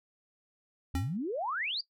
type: exponential sweep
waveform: sine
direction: up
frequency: 71 to 4908 Hz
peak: -31 dBFS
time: 0.94-1.81 s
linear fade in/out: 5 ms
type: tone with exponential decay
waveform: square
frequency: 270 Hz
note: C#4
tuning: 45 cents flat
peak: -30 dBFS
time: 0.95-1.17 s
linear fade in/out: 2 ms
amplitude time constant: 46 ms
effects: noise-tail reverb RT60 0.1 s tail -17 dB re dry